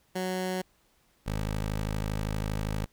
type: tone pair in turn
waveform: 15% pulse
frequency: 185 / 52.55 Hz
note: F#3 / G#1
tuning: 0 / +21 cents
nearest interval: octave + minor seventh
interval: 2179 cents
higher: first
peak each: -23 dBFS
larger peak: neither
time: 0.15-0.62 / 1.26-2.86 s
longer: second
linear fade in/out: 10 ms
effects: pink hiss -67 dBFS RMS until 2.92 s